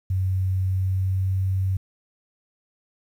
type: tone with pitch glide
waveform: sine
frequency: 93.9 to 94.94 Hz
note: F#2 to F#2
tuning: +26 to +45 cents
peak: -20 dBFS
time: 0.1-1.77 s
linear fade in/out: 5 ms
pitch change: +19 cents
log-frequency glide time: 0.61-1.36 s
effects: 9-bit